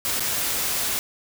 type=noise with dropouts; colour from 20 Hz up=white; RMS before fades=-25 dBFS; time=0.05-0.99 s; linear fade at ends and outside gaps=0 ms; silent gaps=0.196-0.205 s; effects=none